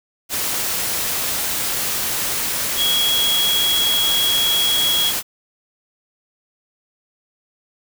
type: tone in noise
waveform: sine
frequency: 3322 Hz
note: G#7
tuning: in tune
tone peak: -16 dBFS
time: 2.76-5.13 s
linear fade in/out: 50 ms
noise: white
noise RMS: -22 dBFS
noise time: 0.29-5.23 s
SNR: +3 dB
effects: none